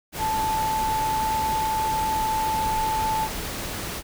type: tone in noise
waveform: sine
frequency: 876 Hz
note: A5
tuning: 8 cents flat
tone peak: -22 dBFS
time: 0.18-3.29 s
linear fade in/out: 50 ms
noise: pink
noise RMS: -31 dBFS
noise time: 0.12-4.03 s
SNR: +6 dB
effects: none